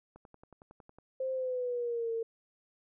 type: click train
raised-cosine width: 1 ms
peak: -39 dBFS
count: 10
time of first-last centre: 0.16-0.986 s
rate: 10.9 Hz
type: tone with pitch glide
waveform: sine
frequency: 523.3 to 455.6 Hz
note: C5 to A#4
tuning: 0 to -40 cents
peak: -31 dBFS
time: 1.2-2.23 s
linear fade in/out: 5 ms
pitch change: -240 cents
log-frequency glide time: 1.33-2.12 s
effects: none